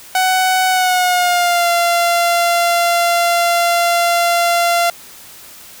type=tone with pitch glide; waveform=sawtooth; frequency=747 to 689 Hz; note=F#5 to F5; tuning=+16 to -24 cents; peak=-8 dBFS; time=0.15-4.9 s; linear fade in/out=2 ms; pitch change=-140 cents; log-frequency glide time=0.69-1.69 s; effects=white hiss -38 dBFS RMS until 5.8 s